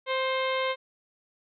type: harmonic tone with a mistuned harmonic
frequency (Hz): 523.3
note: C5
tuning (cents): 0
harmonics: 1 / 2 / 3 / 4 / 5 / 6 / 7 / 8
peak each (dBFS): -28 / -31 / -38 / -33 / -41 / -38 / -40 / -48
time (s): 0.06-0.76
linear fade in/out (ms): 50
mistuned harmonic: 4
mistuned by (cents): +24
effects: none